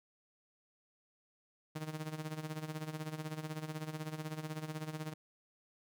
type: tone with tremolo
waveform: sawtooth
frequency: 155.56 Hz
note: D#3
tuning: in tune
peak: -33 dBFS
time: 1.75-5.14 s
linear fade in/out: 10 ms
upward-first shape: sine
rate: 16 Hz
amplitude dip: 75%
effects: none